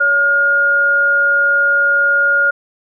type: tone pair together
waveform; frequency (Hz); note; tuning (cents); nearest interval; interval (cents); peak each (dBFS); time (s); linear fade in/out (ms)
sine; 564.7 / 1423; C#5 / F6; +32 / +32; octave + major third; 1600; -22 / -10; 0-2.51; 10
effects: none